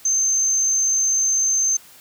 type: tone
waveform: sine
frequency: 6272 Hz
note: G8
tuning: in tune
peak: -16 dBFS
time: 0.05-1.77 s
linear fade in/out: 5 ms
effects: white hiss -47 dBFS RMS until 2 s